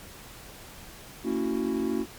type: chord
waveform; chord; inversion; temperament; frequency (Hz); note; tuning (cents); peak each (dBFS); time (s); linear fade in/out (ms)
triangle; F# dominant seventh; first; equal with one note detuned; 227.5 / 277.2 / 329.6 / 370; A#3 / C#4 / E4 / F#4; -42 / 0 / 0 / 0; -29; 1.23-2.06; 50
effects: pink hiss -46 dBFS RMS until 2.18 s + MP3 96 kbps